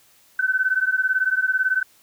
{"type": "beating tone pair", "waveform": "sine", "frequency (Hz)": [1512, 1530], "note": ["F#6", "G6"], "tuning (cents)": [37, -42], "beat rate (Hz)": 18, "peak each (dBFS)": -21, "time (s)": [0.39, 1.83], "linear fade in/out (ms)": 5, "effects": ["white hiss -56 dBFS RMS until 2.02 s"]}